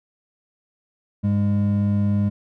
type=tone pair together; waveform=triangle; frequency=101.8 / 203.6 Hz; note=G#2 / G#3; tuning=-34 / -34 cents; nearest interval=octave; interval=1200 cents; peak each=-18 dBFS; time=1.23-2.3 s; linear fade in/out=20 ms; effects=none